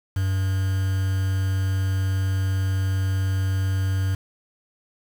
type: tone with quantisation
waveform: triangle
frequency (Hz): 95.7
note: G2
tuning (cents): -41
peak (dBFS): -18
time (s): 0.16-4.15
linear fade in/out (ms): 5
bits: 6
effects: none